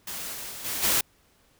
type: noise with level steps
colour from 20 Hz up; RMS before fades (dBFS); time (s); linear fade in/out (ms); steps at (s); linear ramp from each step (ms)
white; -35 / -37 / -39 / -31 / -23; 0.07-1.01; 5; 0.32 / 0.49 / 0.64 / 0.82; 20
effects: pink hiss -63 dBFS RMS until 1.59 s